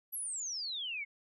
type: exponential sweep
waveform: sine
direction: down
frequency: 12000 to 2141 Hz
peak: -36 dBFS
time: 0.12-1.05 s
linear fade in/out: 20 ms
effects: none